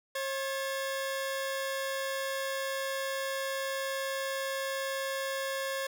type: tone pair together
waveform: sawtooth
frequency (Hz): 540 / 1719.8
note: C#5 / A6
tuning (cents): -45 / -40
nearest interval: octave + minor sixth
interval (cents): 2005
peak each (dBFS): -29 / -35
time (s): 0.15-5.87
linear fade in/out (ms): 5
effects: none